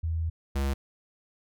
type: tone pair in turn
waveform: sine / square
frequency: 81.6 / 68.62 Hz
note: E2 / C#2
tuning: -17 / -17 cents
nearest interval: minor third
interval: 300 cents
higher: first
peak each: -26 dBFS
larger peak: neither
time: 0.03-0.3 / 0.55-0.74 s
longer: first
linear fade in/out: 10 ms
effects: none